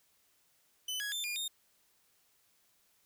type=tone with pitch steps; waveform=sawtooth; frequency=3017 / 1666 / 3557 / 2421 / 3673 Hz; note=F#7 / G#6 / A7 / D#7 / A#7; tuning=+33 / +5 / +18 / -48 / -26 cents; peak=-32 dBFS; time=0.88-1.48 s; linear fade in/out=5 ms; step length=120 ms; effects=white hiss -71 dBFS RMS until 3.05 s